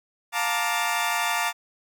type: chord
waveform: 20% pulse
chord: Bb major seventh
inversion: second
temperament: equal with one note detuned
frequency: 705.8 / 880 / 932.3 / 1174.7 Hz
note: F5 / A5 / Bb5 / D6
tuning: +18 / 0 / 0 / 0 cents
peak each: -24 dBFS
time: 0.32-1.53 s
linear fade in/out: 50 ms
effects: none